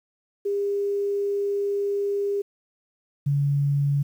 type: tone pair in turn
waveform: sine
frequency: 402.8 / 142.03 Hz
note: G4 / C#3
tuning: +47 / +42 cents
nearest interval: octave + tritone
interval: 1805 cents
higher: first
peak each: -22 / -19 dBFS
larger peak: second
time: 0.45-2.42 / 3.26-4.03 s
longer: first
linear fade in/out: 10 ms
effects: 9-bit